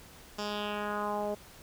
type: tone with low-pass filter sweep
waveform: 10% pulse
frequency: 207.7 Hz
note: G#3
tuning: in tune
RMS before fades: -34 dBFS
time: 0.38-1.35 s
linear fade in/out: 10 ms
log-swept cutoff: 5800 to 560 Hz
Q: 2.4
effects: pink hiss -53 dBFS RMS until 1.62 s